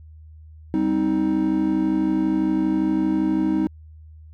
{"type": "chord", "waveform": "triangle", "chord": "C minor", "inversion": "second", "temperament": "just", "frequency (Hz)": [196.22, 261.6, 314], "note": ["G3", "C4", "Eb4"], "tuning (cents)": [2, 0, 16], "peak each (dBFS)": [-23, -23, -18], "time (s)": [0.74, 3.67], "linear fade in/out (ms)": 0, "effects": ["added 78 Hz sine -41 dBFS peak until 4.33 s"]}